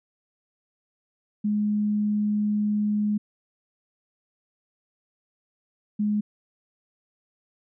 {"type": "tone pair in turn", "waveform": "sine", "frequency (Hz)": [209.2, 209.2], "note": ["G#3", "G#3"], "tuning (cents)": [13, 13], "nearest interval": "unison", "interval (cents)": 0, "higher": "neither", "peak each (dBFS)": -21, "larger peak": "neither", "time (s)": [[1.44, 3.18], [5.99, 6.21]], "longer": "first", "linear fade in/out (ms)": 10, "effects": []}